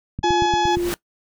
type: click train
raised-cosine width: 5 ms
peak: -15 dBFS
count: 6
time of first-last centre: 0.19-0.771 s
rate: 8.61 Hz
type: harmonic tone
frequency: 846 Hz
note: G#5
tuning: 32 cents sharp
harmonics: 1 / 2 / 3 / 4 / 5 / 6 / 7 / 8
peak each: -18 / -28 / -34 / -28 / -39 / -36 / -38 / -42 dBFS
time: 0.23-0.76 s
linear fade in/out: 10 ms
type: tone with tremolo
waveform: sine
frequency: 349.2 Hz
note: F4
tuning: in tune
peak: -19 dBFS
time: 0.24-0.93 s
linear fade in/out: 0 ms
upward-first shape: square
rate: 2.3 Hz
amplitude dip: 40%
type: noise with exponential growth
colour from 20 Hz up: pink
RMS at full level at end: -24 dBFS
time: 0.54-0.94 s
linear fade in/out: 0 ms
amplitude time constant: 86 ms
effects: noise-tail reverb RT60 0.1 s tail -20 dB re dry